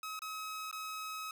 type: tone with dropouts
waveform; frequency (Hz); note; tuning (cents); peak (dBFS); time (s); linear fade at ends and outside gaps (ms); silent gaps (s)
sawtooth; 1277; D#6; +45; -36; 0.03-1.31; 2; 0.192-0.219 / 0.713-0.727
effects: none